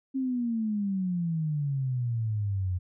sine exponential sweep, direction down, 270.3 to 88.7 Hz, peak -26 dBFS, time 0.14-2.79 s, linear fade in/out 20 ms, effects none

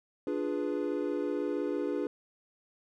triangle chord, D diminished seventh, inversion none, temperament equal, 293.7 / 349.2 / 415.3 / 493.9 Hz, D4 / F4 / Ab4 / Cb5, 0 / 0 / 0 / 0 cents, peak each -32 / -34 / -33 / -35 dBFS, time 0.27-2.07 s, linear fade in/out 2 ms, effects none

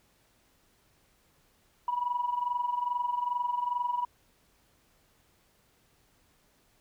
sine tone with amplitude modulation, 974 Hz, B5, 24 cents flat, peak -24 dBFS, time 1.88-4.05 s, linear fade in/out 2 ms, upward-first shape sine, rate 22.4 Hz, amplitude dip 75%, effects tanh soft clip ceiling -20 dBFS + pink hiss -67 dBFS RMS until 6.8 s

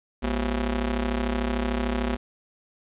sawtooth ring-modulated tone, 150 Hz, D3, 37 cents sharp, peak -17 dBFS, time 0.22-2.17 s, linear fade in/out 20 ms, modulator 91.7 Hz, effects resampled to 8000 Hz + 9-bit

